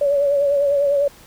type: tone with vibrato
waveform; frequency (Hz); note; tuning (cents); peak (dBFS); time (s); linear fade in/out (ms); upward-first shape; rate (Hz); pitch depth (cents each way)
sine; 567; C#5; +39; -14; 0.01-1.08; 5; sine; 10; 39
effects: pink hiss -46 dBFS RMS until 1.26 s